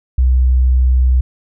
sine tone, 63.4 Hz, B1, 46 cents sharp, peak -8 dBFS, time 0.18-1.21 s, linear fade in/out 5 ms, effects none

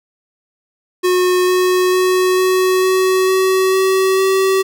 square tone with pitch steps, 363.5 / 366.2 / 369 / 371.8 / 374.6 / 377.4 / 380.3 / 383.1 Hz, F#4 / F#4 / F#4 / F#4 / F#4 / F#4 / F#4 / G4, -31 / -18 / -5 / +8 / +21 / +34 / +48 / -40 cents, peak -12 dBFS, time 1.03-4.63 s, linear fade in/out 20 ms, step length 450 ms, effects none

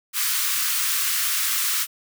white high-pass noise, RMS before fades -23 dBFS, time 0.13-1.87 s, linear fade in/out 50 ms, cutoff 1100 Hz, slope 48 dB/octave, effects none

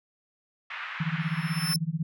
pink band-pass noise, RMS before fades -37 dBFS, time 0.7-1.74 s, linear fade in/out 5 ms, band 1200 to 2600 Hz, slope 24 dB/octave
sine tone with tremolo, 161.7 Hz, E3, 33 cents flat, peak -23 dBFS, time 1-2.03 s, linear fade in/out 5 ms, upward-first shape sine, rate 16 Hz, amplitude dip 95%
sawtooth tone with exponential growth, 5300 Hz, E8, 9 cents sharp, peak -21 dBFS, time 1.2-1.76 s, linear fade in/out 2 ms, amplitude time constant 120 ms
effects none

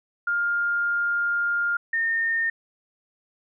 sine tone pair in turn, 1407 / 1825.6 Hz, F6 / A#6, +12 / -37 cents, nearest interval perfect fourth, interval 451 cents, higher second, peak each -21 dBFS, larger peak neither, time 0.27-1.77 / 1.93-2.5 s, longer first, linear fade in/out 5 ms, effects none

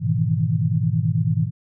sine chord, E major seventh, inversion first, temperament equal with one note detuned, 105.34 / 123.47 / 155.56 / 164.81 Hz, G#2 / B2 / D#3 / E3, +25 / 0 / 0 / 0 cents, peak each -23 dBFS, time 0-1.51 s, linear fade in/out 50 ms, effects none

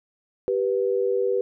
sine tone pair together, 390.6 / 490 Hz, G4 / B4, -6 / -14 cents, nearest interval major third, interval 392 cents, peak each -23 dBFS, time 0.48-1.41 s, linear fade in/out 0 ms, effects none

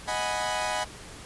sawtooth chord, G# minor seventh, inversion second, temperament equal, 622.3 / 740 / 830.6 / 987.8 Hz, D#5 / F#5 / G#5 / B5, 0 / 0 / 0 / 0 cents, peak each -29 dBFS, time 0.07-0.85 s, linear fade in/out 20 ms, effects pink hiss -44 dBFS RMS until 1.25 s + resampled to 24000 Hz

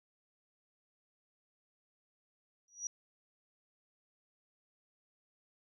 sine tone with exponential growth, 5800 Hz, F#8, 35 cents flat, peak -32 dBFS, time 2.68-2.87 s, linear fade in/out 2 ms, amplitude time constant 41 ms, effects none

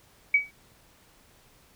sine tone with exponential decay, 2271 Hz, C#7, 41 cents sharp, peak -14 dBFS, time 0.34-0.51 s, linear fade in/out 5 ms, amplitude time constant 35 ms, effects pink hiss -59 dBFS RMS until 1.75 s

